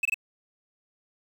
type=tone bursts; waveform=triangle; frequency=2600 Hz; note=E7; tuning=24 cents flat; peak=-20 dBFS; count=3; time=0.03-0.143 s; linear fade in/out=5 ms; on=23 ms; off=22 ms; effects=8-bit